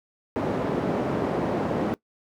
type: band-pass noise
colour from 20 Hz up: white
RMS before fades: -26 dBFS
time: 0.36-1.94 s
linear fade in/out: 0 ms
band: 140 to 490 Hz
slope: 12 dB/octave
effects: noise-tail reverb RT60 0.1 s tail -20 dB re dry